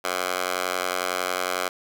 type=tone with high-pass filter; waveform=10% pulse; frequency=91 Hz; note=F#2; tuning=28 cents flat; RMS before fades=-27 dBFS; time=0.04-1.69 s; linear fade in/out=10 ms; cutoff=800 Hz; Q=1.3; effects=none